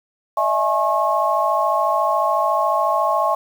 sine tone cluster, 605 / 659 / 843 / 1085 Hz, D#5 / E5 / G#5 / C#6, -49 / -1 / +26 / -37 cents, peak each -24 / -21 / -22 / -19 dBFS, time 0.37-3.35 s, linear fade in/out 5 ms, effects 7-bit

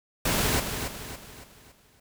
pink noise with echo, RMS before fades -25 dBFS, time 0.25-0.6 s, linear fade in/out 5 ms, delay 280 ms, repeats 5, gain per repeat -7 dB, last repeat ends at 2 s, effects none

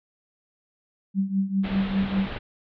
sine tone with tremolo, 194.2 Hz, G3, 16 cents flat, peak -18 dBFS, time 1.14-2.29 s, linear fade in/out 50 ms, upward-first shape triangle, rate 5 Hz, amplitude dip 85%
pink low-pass noise, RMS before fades -34 dBFS, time 1.63-2.39 s, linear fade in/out 20 ms, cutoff 3800 Hz, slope 48 dB/octave
effects none

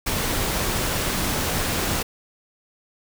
pink noise, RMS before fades -24 dBFS, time 0.06-2.03 s, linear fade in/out 10 ms, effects none

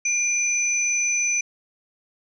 sine tone pair together, 2384 / 6021 Hz, D7 / F#8, +25 / +29 cents, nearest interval octave + major third, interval 1604 cents, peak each -23 / -22 dBFS, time 0.05-1.41 s, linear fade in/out 5 ms, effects none

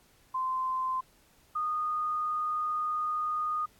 sine tone pair in turn, 1036 / 1231.5 Hz, C6 / D#6, -17 / -18 cents, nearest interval minor third, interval 299 cents, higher second, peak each -28 dBFS, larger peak neither, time 0.34-1.01 / 1.55-3.66 s, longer second, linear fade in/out 10 ms, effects pink hiss -63 dBFS RMS until 3.79 s + AAC 64 kbps

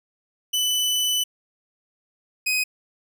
sawtooth tone pair in turn, 2992 / 2510 Hz, F#7 / D#7, +19 / +15 cents, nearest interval minor third, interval 304 cents, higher first, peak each -17 dBFS, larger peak neither, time 0.53-1.24 / 2.46-2.64 s, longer first, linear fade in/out 10 ms, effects none

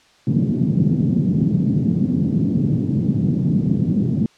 white band-pass noise, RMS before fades -18 dBFS, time 0.27-4.26 s, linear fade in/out 0 ms, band 130 to 220 Hz, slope 24 dB/octave, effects white hiss -53 dBFS RMS until 4.37 s + low-pass 5000 Hz 12 dB/octave

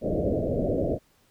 white low-pass noise, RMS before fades -26 dBFS, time 0.01-0.99 s, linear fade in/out 50 ms, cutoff 650 Hz, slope 96 dB/octave, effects pink hiss -64 dBFS RMS until 1.3 s

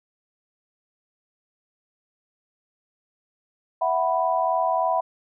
sine chord, E suspended second, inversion none, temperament equal with one note detuned, 659.3 / 742.6 / 987.8 Hz, E5 / F#5 / B5, 0 / +6 / 0 cents, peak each -24 dBFS, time 3.81-5.01 s, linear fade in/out 10 ms, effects none

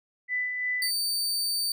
sine tone with tremolo, 1994 Hz, B6, 16 cents sharp, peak -25 dBFS, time 0.28-0.91 s, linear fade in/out 50 ms, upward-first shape sine, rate 2.9 Hz, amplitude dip 40%
sawtooth tone, 4594 Hz, D8, 39 cents flat, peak -23 dBFS, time 0.82-1.72 s, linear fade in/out 2 ms
effects none

